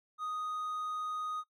triangle tone, 1244.5 Hz, D#6, in tune, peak -33 dBFS, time 0.18-1.44 s, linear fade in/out 50 ms, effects noise-tail reverb RT60 0.1 s tail -19 dB re dry

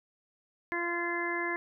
harmonic tone, 344.7 Hz, F4, 23 cents flat, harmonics 1 / 2 / 3 / 4 / 5 / 6, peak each -35 / -41 / -37 / -46 / -35 / -36 dBFS, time 0.72-1.56 s, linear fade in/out 0 ms, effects none

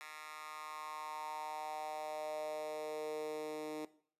10% pulse tone with high-pass filter sweep, 153.6 Hz, D#3, 22 cents flat, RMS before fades -43 dBFS, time 0.01-3.85 s, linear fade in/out 0 ms, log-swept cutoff 1500 to 350 Hz, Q 4.5, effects noise-tail reverb RT60 0.5 s tail -17 dB re dry + resampled to 32000 Hz

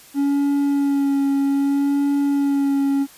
triangle tone with vibrato, 280 Hz, C#4, 18 cents sharp, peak -14 dBFS, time 0.14-3.07 s, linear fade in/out 50 ms, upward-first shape sine, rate 0.63 Hz, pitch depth 19 cents each way, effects white hiss -46 dBFS RMS until 3.17 s + resampled to 32000 Hz

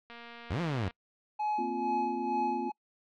click train, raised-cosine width 0.3 ms, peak -32 dBFS, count 191, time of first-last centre 0.1-0.909 s, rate 235 Hz
sawtooth linear two-way sweep, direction up then down, 64.4 to 180 to 85.2 Hz, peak -26 dBFS, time 0.5-0.89 s, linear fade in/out 10 ms, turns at 0.61 s
triangle tone with tremolo, 846 Hz, G#5, 32 cents sharp, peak -26 dBFS, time 1.39-2.72 s, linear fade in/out 10 ms, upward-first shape sine, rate 2.2 Hz, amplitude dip 60%
sine chord, Bb suspended second, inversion none, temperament equal, 233.1 / 261.6 / 349.2 Hz, Bb3 / C4 / F4, 0 / 0 / 0 cents, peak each -38 / -37 / -36 dBFS, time 1.58-2.7 s, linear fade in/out 10 ms
effects noise-tail reverb RT60 0.1 s tail -26 dB re dry + low-pass 4000 Hz 12 dB/octave

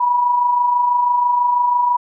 sine tone pair together, 949 / 975.1 Hz, A#5 / B5, +31 / -22 cents, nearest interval unison, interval 47 cents, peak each -24 / -13 dBFS, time 0-1.97 s, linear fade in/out 10 ms, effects none

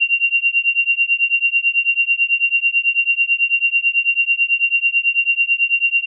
sine tone with tremolo, 2763 Hz, F7, 19 cents flat, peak -9 dBFS, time 0-6.06 s, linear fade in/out 20 ms, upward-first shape triangle, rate 9.1 Hz, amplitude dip 100%, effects none

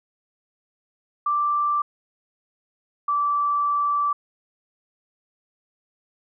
sine tone pair in turn, 1174.7 / 1161.9 Hz, D6 / D6, 0 / -19 cents, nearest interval unison, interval 19 cents, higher first, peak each -19 dBFS, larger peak neither, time 1.26-1.82 / 3.08-4.13 s, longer second, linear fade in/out 5 ms, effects none

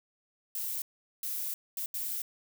violet noise bursts at uneven times, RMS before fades -35 dBFS, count 4, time 0.55-0.82 / 1.23-1.54 / 1.77-1.86 / 1.94-2.22 s, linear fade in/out 2 ms, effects none

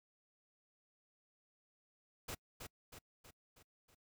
pink noise with echo, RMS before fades -44 dBFS, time 2.28-2.35 s, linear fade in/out 10 ms, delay 320 ms, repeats 5, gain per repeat -5 dB, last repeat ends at 3.95 s, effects noise-tail reverb RT60 0.1 s tail -26 dB re dry

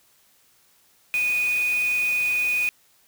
sine tone in noise, 2477 Hz, D#7, 8 cents flat, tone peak -20 dBFS, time 1.14-2.69 s, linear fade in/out 0 ms, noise white, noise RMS -37 dBFS, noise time 1.14-2.69 s, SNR +14 dB, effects white hiss -60 dBFS RMS until 3.07 s

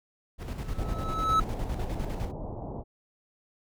brown noise with tremolo, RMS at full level -31 dBFS, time 0.38-2.32 s, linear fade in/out 50 ms, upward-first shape square, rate 9.9 Hz, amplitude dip 55%
triangle tone with exponential growth, 1300 Hz, E6, 24 cents flat, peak -17 dBFS, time 0.61-1.4 s, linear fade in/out 5 ms, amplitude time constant 170 ms
pink low-pass noise, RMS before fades -37 dBFS, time 0.76-2.84 s, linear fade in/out 50 ms, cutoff 910 Hz, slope 48 dB/octave
effects none

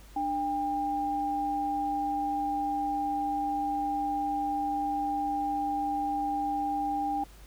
sine tone pair together, 296.8 / 800 Hz, D4 / G5, +18 / +35 cents, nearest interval octave + perfect fourth, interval 1717 cents, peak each -34 / -28 dBFS, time 0.16-7.24 s, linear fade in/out 5 ms, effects added 50 Hz sine -49 dBFS peak until 7.46 s + pink hiss -56 dBFS RMS until 7.46 s

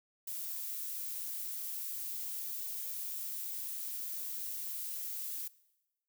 violet noise, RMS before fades -40 dBFS, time 0.27-5.48 s, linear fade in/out 5 ms, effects noise-tail reverb RT60 1.0 s tail -21 dB re dry

